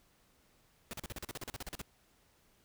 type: noise bursts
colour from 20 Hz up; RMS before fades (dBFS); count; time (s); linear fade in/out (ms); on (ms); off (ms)
pink; -42; 15; 0.91-1.815; 0; 23; 40
effects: pink hiss -69 dBFS RMS until 2.64 s